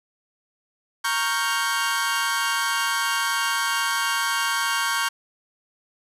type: chord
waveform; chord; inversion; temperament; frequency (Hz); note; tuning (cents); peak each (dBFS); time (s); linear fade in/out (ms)
sawtooth; G half-diminished seventh; first; equal; 932.3 / 1108.7 / 1396.9 / 1568; Bb5 / Db6 / F6 / G6; 0 / 0 / 0 / 0; -25 / -23 / -26 / -22; 1.04-5.09; 10
effects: resampled to 32000 Hz + 9-bit